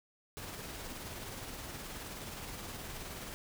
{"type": "noise with tremolo", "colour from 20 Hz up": "pink", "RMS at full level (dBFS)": -43, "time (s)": [0.37, 3.34], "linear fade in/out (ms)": 0, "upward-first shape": "sine", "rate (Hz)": 19, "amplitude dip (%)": 30, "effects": []}